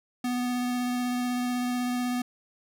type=tone with vibrato; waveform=square; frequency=246.9 Hz; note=B3; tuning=in tune; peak=-27 dBFS; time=0.24-2.22 s; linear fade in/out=5 ms; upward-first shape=sine; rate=16 Hz; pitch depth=10 cents each way; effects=none